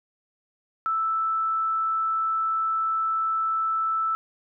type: tone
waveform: sine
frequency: 1318.5 Hz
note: E6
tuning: in tune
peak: -22 dBFS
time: 0.86-4.15 s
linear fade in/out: 0 ms
effects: none